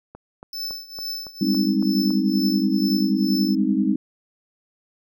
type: click train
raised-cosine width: 1 ms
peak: -25 dBFS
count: 8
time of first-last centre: 0.15-2.105 s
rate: 3.58 Hz
type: tone with tremolo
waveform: square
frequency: 5274 Hz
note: E8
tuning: in tune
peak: -26 dBFS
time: 0.53-3.55 s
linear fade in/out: 2 ms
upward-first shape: triangle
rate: 2.2 Hz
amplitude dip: 90%
type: chord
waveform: sine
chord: Ab major seventh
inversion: third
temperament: equal with one note detuned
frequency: 197.25 / 207.7 / 261.6 / 311.1 Hz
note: G3 / Ab3 / C4 / Eb4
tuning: +11 / 0 / 0 / 0 cents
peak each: -23 dBFS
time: 1.41-3.96 s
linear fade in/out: 5 ms
effects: none